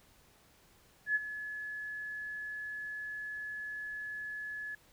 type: tone with ADSR envelope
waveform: sine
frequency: 1706 Hz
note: G#6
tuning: 46 cents sharp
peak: -25 dBFS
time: 1.06-4.75 s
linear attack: 93 ms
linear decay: 28 ms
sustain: -13 dB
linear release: 4 ms
effects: pink hiss -64 dBFS RMS until 4.92 s